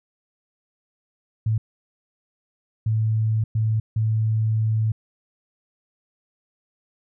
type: tone bursts at uneven times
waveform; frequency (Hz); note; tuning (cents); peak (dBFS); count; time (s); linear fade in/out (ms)
sine; 110; A2; 0; -18; 4; 1.46-1.58 / 2.86-3.44 / 3.55-3.8 / 3.96-4.92; 5
effects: none